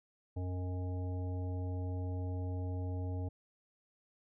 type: harmonic tone with a mistuned harmonic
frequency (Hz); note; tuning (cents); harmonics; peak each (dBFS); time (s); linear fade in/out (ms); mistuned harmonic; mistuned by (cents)
91.3; F#2; -23; 1 / 3 / 5 / 7 / 9; -35 / -45 / -49 / -52 / -54; 0.36-3.29; 10; 7; -26
effects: none